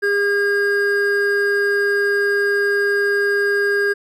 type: tone pair together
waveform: triangle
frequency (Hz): 405 / 1621.2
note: G#4 / G#6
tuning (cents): -43 / -42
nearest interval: 2 octaves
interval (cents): 2401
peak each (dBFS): -16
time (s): 0.02-3.94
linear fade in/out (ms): 20
effects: none

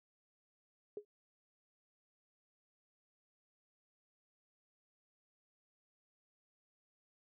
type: tone with exponential decay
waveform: sine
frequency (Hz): 415.1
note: G#4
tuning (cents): -1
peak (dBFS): -37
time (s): 0.97-1.05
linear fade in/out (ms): 2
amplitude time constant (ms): 17
effects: none

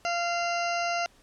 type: harmonic tone with a mistuned harmonic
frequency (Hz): 691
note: F5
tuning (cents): -19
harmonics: 1 / 2 / 3 / 4 / 6 / 7 / 8 / 9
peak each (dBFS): -28 / -33 / -37 / -35 / -44 / -40 / -45 / -42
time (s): 0.05-1.06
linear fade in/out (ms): 0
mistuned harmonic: 8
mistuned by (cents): -22
effects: pink hiss -60 dBFS RMS until 1.22 s + low-pass 10000 Hz 12 dB/octave

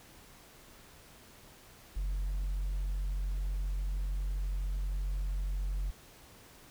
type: tone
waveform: sine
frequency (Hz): 46.35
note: F#1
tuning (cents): +4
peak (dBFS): -28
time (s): 1.96-5.91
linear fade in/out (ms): 10
effects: tanh soft clip ceiling -30 dBFS + pink hiss -56 dBFS RMS until 6.7 s

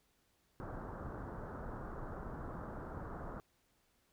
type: low-pass noise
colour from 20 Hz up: pink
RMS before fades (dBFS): -45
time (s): 0.6-3.4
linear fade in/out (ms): 0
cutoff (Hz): 1500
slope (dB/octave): 48
effects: pink hiss -75 dBFS RMS until 4.12 s

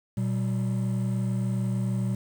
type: tone pair together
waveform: triangle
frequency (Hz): 120.35 / 191.7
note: B2 / G3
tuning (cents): -44 / -38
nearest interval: minor sixth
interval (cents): 806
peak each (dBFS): -24 / -26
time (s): 0.17-2.15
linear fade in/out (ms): 5
effects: tanh soft clip ceiling -15 dBFS + 8-bit

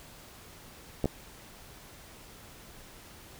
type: clicks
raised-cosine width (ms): 2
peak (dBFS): -14 / -14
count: 2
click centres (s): 1.043 / 1.057
effects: pink hiss -51 dBFS RMS until 3.39 s

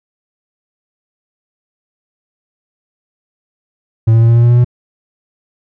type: tone with pitch steps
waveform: triangle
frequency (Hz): 112.7 / 114.01 / 115.33 / 116.67 / 118.03 / 119.4 / 120.79 / 122.19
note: A2 / A#2 / A#2 / A#2 / A#2 / A#2 / B2 / B2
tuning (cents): +42 / -38 / -18 / +2 / +22 / +42 / -38 / -18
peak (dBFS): -3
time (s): 4.07-4.646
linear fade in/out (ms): 10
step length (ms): 72
effects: none

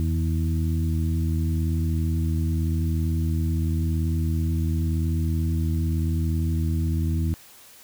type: harmonic tone with a mistuned harmonic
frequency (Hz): 80.9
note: E2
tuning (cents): -32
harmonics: 1 / 2 / 3 / 4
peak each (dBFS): -22 / -28 / -32 / -34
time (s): 0-7.34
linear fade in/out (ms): 0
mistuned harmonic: 1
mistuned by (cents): +63
effects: white hiss -49 dBFS RMS until 7.83 s

